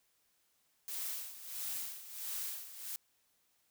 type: noise with tremolo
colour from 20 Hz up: blue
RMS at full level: -39 dBFS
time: 0.88-2.96 s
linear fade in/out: 0 ms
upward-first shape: sine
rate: 1.5 Hz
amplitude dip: 75%
effects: white hiss -75 dBFS RMS until 3.7 s